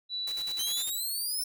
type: tone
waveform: sine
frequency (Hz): 3951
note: B7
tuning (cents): 0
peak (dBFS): -31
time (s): 0.09-0.85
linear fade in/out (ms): 50
type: noise with tremolo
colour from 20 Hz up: white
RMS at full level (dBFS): -42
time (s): 0.27-0.9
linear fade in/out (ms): 5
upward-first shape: square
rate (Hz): 10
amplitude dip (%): 70
type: exponential sweep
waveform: 10% pulse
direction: up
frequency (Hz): 3072 to 5370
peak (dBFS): -24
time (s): 0.59-1.44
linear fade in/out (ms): 5
effects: none